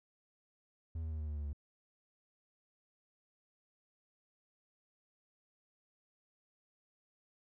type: tone with pitch steps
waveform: triangle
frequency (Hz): 81.1 / 79.52 / 77.98 / 76.46 / 74.97 / 73.51 / 72.09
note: E2 / D#2 / D#2 / D#2 / D2 / D2 / D2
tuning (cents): -28 / +38 / +4 / -30 / +36 / +2 / -32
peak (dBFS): -35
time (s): 0.95-1.531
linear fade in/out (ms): 5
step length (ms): 83
effects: none